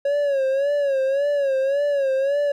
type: tone with vibrato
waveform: triangle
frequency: 554.4 Hz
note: C#5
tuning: in tune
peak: -16 dBFS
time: 0.05-2.52 s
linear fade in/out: 5 ms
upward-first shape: sine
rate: 1.8 Hz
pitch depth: 82 cents each way
effects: none